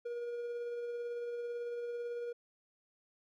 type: tone with tremolo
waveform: triangle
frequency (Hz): 476.9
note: A#4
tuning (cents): +39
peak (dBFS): -34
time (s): 0.05-2.33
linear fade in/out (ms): 10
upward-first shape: triangle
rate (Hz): 18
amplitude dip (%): 30
effects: none